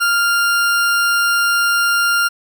40% pulse tone, 1398 Hz, F6, 1 cent sharp, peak -12 dBFS, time 0-2.29 s, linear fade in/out 20 ms, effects none

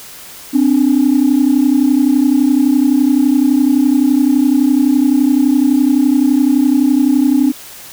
sine tone pair together, 260 / 291.8 Hz, C4 / D4, -11 / -11 cents, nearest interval major second, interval 200 cents, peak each -10 dBFS, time 0.53-7.52 s, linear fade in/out 20 ms, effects tanh soft clip ceiling -3 dBFS + white hiss -34 dBFS RMS until 7.92 s

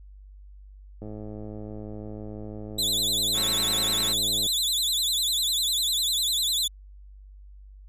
click train, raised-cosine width 2 ms, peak -26 dBFS, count 366, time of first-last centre 1.02-4.463 s, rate 106 Hz
sawtooth tone with vibrato, 3729 Hz, A#7, in tune, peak -20 dBFS, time 2.78-6.68 s, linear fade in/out 10 ms, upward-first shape sine, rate 10 Hz, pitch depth 170 cents each way
5% pulse chord, F# diminished, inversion none, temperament just, 185 / 222 / 266.4 Hz, F#3 / A3 / C4, 0 / +16 / +31 cents, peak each -27 / -29 / -29 dBFS, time 3.33-4.15 s, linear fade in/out 50 ms
effects added 49 Hz sine -44 dBFS peak until 7.88 s + resampled to 32000 Hz

